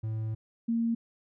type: tone pair in turn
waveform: triangle / sine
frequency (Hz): 110.1 / 230.5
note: A2 / A#3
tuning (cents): +2 / -19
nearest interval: octave + minor second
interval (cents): 1279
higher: second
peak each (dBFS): -28 / -25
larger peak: second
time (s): 0.03-0.35 / 0.68-0.95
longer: first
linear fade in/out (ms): 10
effects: none